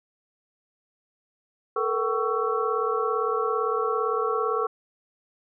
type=tone cluster; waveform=sine; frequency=438.2 / 475.9 / 761 / 1116 / 1330 Hz; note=A4 / A#4 / F#5 / C#6 / E6; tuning=-7 / +36 / +48 / +11 / +15 cents; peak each=-27 / -29 / -35 / -28 / -30 dBFS; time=1.76-4.67 s; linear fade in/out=5 ms; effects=none